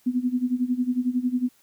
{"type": "tone with tremolo", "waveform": "sine", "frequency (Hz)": 249.4, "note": "B3", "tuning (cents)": 17, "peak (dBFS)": -18, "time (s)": [0.06, 1.49], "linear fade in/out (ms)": 10, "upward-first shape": "sine", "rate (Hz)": 11, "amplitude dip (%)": 85, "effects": ["white hiss -61 dBFS RMS until 1.62 s"]}